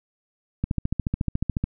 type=click train; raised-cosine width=5 ms; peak=-11 dBFS; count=15; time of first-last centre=0.64-1.64 s; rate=14 Hz; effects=none